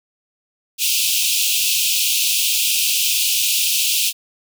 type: high-pass noise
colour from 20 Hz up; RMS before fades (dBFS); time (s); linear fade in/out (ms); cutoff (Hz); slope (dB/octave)
pink; -18; 0.78-4.13; 50; 2500; 96
effects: none